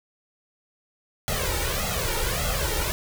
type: noise with flanger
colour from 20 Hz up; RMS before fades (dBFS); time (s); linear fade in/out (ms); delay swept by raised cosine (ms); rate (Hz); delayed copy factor
pink; -26; 1.28-2.92; 0; 1.5 to 2.2; 1.7; +0.9
effects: none